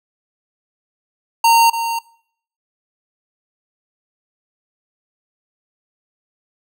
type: tone with echo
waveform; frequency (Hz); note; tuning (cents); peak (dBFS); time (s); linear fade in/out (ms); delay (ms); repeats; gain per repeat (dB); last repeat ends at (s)
square; 921; A#5; -21; -10; 1.44-1.7; 5; 290; 1; -10; 1.99
effects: noise-tail reverb RT60 0.6 s tail -21 dB re dry